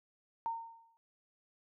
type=tone with exponential decay; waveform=sine; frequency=916 Hz; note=A#5; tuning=31 cents flat; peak=-31 dBFS; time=0.46-0.97 s; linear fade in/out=0 ms; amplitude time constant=110 ms; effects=none